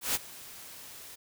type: noise with ADSR envelope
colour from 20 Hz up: white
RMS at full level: -27 dBFS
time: 0.01-1.16 s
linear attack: 140 ms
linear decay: 27 ms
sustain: -20 dB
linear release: 18 ms
effects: none